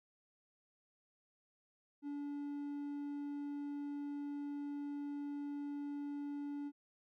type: tone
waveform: triangle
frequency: 287.6 Hz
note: D4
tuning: 36 cents flat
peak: -38 dBFS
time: 2.02-6.72 s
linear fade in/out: 50 ms
effects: none